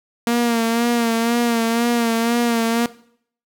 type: tone with vibrato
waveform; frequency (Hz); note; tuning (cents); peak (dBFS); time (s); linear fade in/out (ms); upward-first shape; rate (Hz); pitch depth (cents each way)
sawtooth; 233.1; A#3; 0; -12; 0.27-2.86; 2; sine; 2; 42
effects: noise-tail reverb RT60 0.6 s tail -18 dB re dry